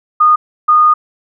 sine tone pair in turn, 1228 / 1228 Hz, D#6 / D#6, -23 / -23 cents, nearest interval unison, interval 0 cents, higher neither, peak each -5 dBFS, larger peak neither, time 0.2-0.36 / 0.68-0.94 s, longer second, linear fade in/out 10 ms, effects none

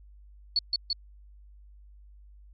sine tone with echo, 4419 Hz, C#8, 6 cents flat, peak -21 dBFS, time 0.56-0.59 s, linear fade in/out 2 ms, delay 170 ms, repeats 2, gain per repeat -2 dB, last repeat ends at 0.93 s, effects added 50 Hz sine -49 dBFS peak until 2.53 s + MP3 32 kbps

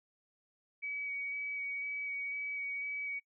sine tone with vibrato, 2267 Hz, C#7, 38 cents sharp, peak -36 dBFS, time 0.82-3.2 s, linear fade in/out 20 ms, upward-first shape square, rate 2 Hz, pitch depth 10 cents each way, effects noise-tail reverb RT60 0.1 s tail -22 dB re dry

